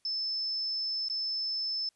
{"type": "tone with dropouts", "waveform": "sine", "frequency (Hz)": 5260, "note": "E8", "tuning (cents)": -5, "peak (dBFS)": -30, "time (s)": [0.05, 1.89], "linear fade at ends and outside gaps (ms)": 2, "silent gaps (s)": [1.085, 1.098], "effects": ["white hiss -73 dBFS RMS until 1.95 s", "resampled to 24000 Hz"]}